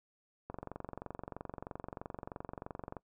click train, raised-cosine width 1 ms, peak -27 dBFS, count 58, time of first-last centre 0.5-2.968 s, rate 23.1 Hz, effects noise-tail reverb RT60 0.1 s tail -22 dB re dry

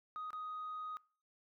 sine tone with dropouts, 1249 Hz, D#6, 6 cents sharp, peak -39 dBFS, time 0.16-0.97 s, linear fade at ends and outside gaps 0 ms, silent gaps 0.305-0.331 s, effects noise-tail reverb RT60 0.4 s tail -25 dB re dry + tanh soft clip ceiling -38 dBFS

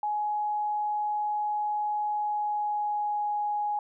sine tone with pitch glide, 839 to 832.7 Hz, G#5 to G#5, +17 to +4 cents, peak -26 dBFS, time 0.03-3.79 s, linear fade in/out 2 ms, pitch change -13 cents, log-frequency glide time 2.07-3.3 s, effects none

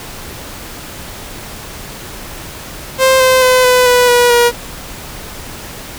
sawtooth tone with pitch steps, 525 / 516.9 / 508.9 / 501 / 493.2 / 485.6 / 478.1 Hz, C5 / C5 / C5 / B4 / B4 / B4 / A#4, +6 / -21 / -48 / +25 / -2 / -29 / +44 cents, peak -3 dBFS, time 2.98-4.52 s, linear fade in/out 50 ms, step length 220 ms, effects pink hiss -29 dBFS RMS until 5.98 s

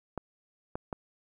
clicks, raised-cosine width 1 ms, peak -20 dBFS, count 3, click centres 0.177 / 0.755 / 0.928 s, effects 10-bit

